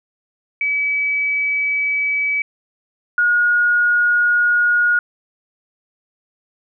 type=tone pair in turn; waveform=sine; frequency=2287 / 1440.7 Hz; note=D7 / F#6; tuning=-47 / -47 cents; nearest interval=minor sixth; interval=800 cents; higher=first; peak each=-16 / -12 dBFS; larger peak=second; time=0.61-2.42 / 3.18-4.99 s; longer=neither; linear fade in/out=2 ms; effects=none